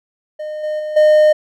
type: tone with level steps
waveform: triangle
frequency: 611 Hz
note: D#5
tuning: 32 cents flat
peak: -21 / -16 / -19 / -5 dBFS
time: 0.39-1.33 s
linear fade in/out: 10 ms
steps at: 0.63 / 0.79 / 0.96 s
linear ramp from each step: 10 ms
effects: none